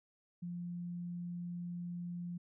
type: tone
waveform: sine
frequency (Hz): 174.61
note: F3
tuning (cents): 0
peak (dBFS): -39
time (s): 0.42-2.38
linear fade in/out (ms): 10
effects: none